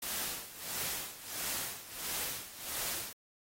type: noise with tremolo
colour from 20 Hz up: white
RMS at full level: -36 dBFS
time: 0.02-3.13 s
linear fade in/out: 5 ms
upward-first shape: sine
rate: 1.5 Hz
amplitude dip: 80%
effects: AAC 48 kbps